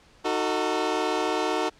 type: chord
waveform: 20% pulse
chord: D# diminished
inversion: none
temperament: equal with one note detuned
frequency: 311.1 / 370 / 449 Hz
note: D#4 / F#4 / A4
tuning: 0 / 0 / +35 cents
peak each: -24 / -23 / -23 dBFS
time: 0.24-1.7 s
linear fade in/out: 20 ms
effects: pink hiss -56 dBFS RMS until 1.79 s + low-pass 6000 Hz 12 dB/octave